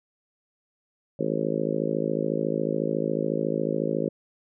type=harmonic tone; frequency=54 Hz; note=A1; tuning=32 cents flat; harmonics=3 / 4 / 5 / 6 / 7 / 8 / 9 / 10; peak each=-32 / -32 / -32 / -32 / -32 / -32 / -32 / -32 dBFS; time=1.19-4.09 s; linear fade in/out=5 ms; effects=none